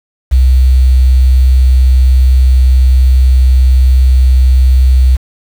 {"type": "tone with quantisation", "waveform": "sine", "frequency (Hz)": 64.2, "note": "C2", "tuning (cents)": -32, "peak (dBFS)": -3, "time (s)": [0.31, 5.17], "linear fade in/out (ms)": 20, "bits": 5, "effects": []}